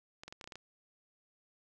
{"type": "clicks", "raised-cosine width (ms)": 0.2, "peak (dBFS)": -29, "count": 8, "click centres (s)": [0.235, 0.28, 0.325, 0.412, 0.442, 0.475, 0.522, 0.556], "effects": []}